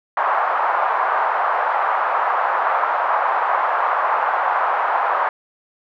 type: band-pass noise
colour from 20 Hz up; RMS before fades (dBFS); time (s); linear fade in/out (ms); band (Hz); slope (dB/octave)
white; -19; 0.17-5.29; 2; 720 to 1200; 24
effects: none